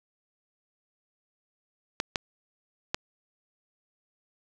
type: clicks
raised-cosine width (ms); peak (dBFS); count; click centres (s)
0.2; -9; 3; 2.001 / 2.158 / 2.945
effects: none